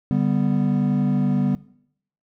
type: chord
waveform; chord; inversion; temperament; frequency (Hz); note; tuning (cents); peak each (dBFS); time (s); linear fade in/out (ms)
triangle; G major; second; equal with one note detuned; 145.57 / 196 / 246.9; D3 / G3 / B3; -15 / 0 / 0; -20; 0.11-1.55; 0
effects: noise-tail reverb RT60 0.7 s tail -21 dB re dry